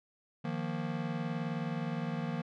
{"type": "chord", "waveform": "square", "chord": "Eb suspended second", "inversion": "none", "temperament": "just", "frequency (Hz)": [155.56, 175.01, 233.3], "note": ["Eb3", "F3", "Bb3"], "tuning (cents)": [0, 4, 2], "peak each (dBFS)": [-38, -39, -39], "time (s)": [0.44, 2.42], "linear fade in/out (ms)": 10, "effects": ["low-pass 3000 Hz 12 dB/octave"]}